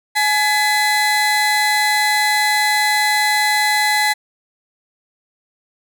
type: tone pair together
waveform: 30% pulse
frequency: 845 / 2010 Hz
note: G#5 / B6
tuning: +30 / +30 cents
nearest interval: octave + minor third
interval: 1500 cents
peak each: -14 dBFS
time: 0.15-4.14 s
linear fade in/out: 20 ms
effects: none